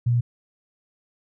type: tone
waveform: sine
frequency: 120 Hz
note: B2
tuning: 49 cents flat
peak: -17 dBFS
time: 0.06-0.21 s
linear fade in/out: 10 ms
effects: none